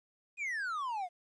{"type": "exponential sweep", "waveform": "triangle", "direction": "down", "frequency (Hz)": [2522, 684], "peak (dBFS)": -32, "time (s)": [0.37, 1.09], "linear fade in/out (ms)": 50, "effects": ["resampled to 22050 Hz", "12-bit"]}